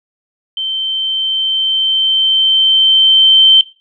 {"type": "tone with level ramp", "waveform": "sine", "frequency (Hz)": 3107, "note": "G7", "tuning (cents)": -16, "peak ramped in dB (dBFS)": [-16, -3], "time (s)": [0.57, 3.61], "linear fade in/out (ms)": 2, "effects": ["noise-tail reverb RT60 0.3 s tail -18 dB re dry"]}